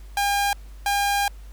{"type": "tone bursts at uneven times", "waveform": "sawtooth", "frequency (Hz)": 806, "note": "G5", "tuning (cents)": 48, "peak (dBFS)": -16, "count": 2, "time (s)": [[0.17, 0.53], [0.86, 1.28]], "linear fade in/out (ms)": 2, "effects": ["added 50 Hz sine -38 dBFS peak until 1.52 s", "pink hiss -55 dBFS RMS until 1.52 s"]}